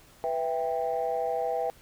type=chord; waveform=sine; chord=E minor; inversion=second; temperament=just; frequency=494.4 / 659.3 / 791.1 Hz; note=B4 / E5 / G5; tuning=+2 / 0 / +16 cents; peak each=-30 dBFS; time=0.24-1.7 s; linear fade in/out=0 ms; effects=tanh soft clip ceiling -19 dBFS + pink hiss -56 dBFS RMS until 1.81 s